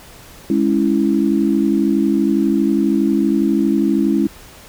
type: chord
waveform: sine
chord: C# minor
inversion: second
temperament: equal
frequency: 207.7 / 277.2 / 329.6 Hz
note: G#3 / C#4 / E4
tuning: 0 / 0 / 0 cents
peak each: -17 dBFS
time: 0.5-4.27 s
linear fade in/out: 2 ms
effects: pink hiss -41 dBFS RMS until 4.68 s